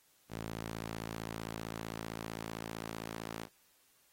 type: tone with high-pass filter sweep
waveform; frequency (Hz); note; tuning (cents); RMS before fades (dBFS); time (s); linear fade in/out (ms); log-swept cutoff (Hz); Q
sawtooth; 55.5; A1; +16; -43; 0.29-3.48; 50; 130 to 210; 0.73
effects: white hiss -69 dBFS RMS until 4.12 s + AAC 48 kbps